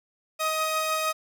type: tone pair together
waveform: sawtooth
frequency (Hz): 631 / 1255.5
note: D#5 / D#6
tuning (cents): +24 / +15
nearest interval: octave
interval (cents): 1191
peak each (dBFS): -25 / -23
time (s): 0.39-1.13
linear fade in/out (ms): 20
effects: none